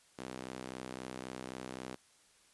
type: tone with high-pass filter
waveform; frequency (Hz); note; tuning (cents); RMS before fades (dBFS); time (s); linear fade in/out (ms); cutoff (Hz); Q
sawtooth; 63.8; C2; -43; -45; 0.18-1.96; 10; 260; 0.99
effects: white hiss -66 dBFS RMS until 2.53 s + resampled to 24000 Hz